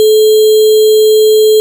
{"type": "tone with sample-and-hold", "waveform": "sine", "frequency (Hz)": 432, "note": "A4", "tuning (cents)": -32, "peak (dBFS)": -3, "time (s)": [0, 1.6], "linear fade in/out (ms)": 0, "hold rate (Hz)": 3675, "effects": []}